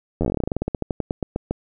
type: slowing click train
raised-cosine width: 2 ms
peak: -9 dBFS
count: 25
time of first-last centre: 0.21-1.51 s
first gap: 11 ms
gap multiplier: 1.12
effects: none